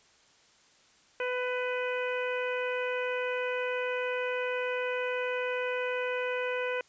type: harmonic tone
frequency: 499.3 Hz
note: B4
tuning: 19 cents sharp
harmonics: 1 / 2 / 3 / 4 / 5 / 6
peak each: -31 / -39 / -37 / -41 / -38 / -47 dBFS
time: 1.2-6.81 s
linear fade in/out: 2 ms
effects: white hiss -62 dBFS RMS until 6.88 s + resampled to 16000 Hz